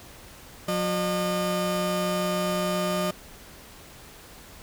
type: tone pair together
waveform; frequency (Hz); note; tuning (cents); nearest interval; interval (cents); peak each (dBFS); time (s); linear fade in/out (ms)
30% pulse; 180.38 / 608; F#3 / D#5; -44 / -40; octave + major sixth; 2104; -25 / -24; 0.68-3.11; 5
effects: pink hiss -47 dBFS RMS until 4.62 s